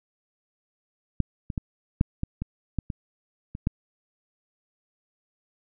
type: clicks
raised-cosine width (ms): 5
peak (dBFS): -9 / -19 / -15 / -7 / -14 / -17 / -13 / -18 / -22 / -10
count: 10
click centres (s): 1.203 / 1.502 / 1.578 / 2.011 / 2.234 / 2.42 / 2.787 / 2.902 / 3.551 / 3.671
effects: none